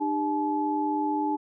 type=tone cluster; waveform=sine; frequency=301.8 / 397.6 / 859 Hz; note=D4 / G4 / A5; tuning=+47 / +25 / -42 cents; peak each=-27 / -35 / -27 dBFS; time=0-1.37 s; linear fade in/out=20 ms; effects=none